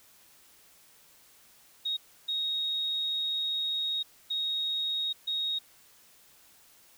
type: tone bursts at uneven times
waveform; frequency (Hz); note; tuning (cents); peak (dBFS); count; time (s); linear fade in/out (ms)
sine; 3755; A#7; +12; -28; 4; 1.85-1.97 / 2.28-4.03 / 4.3-5.13 / 5.27-5.59; 10
effects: white hiss -59 dBFS RMS until 6.97 s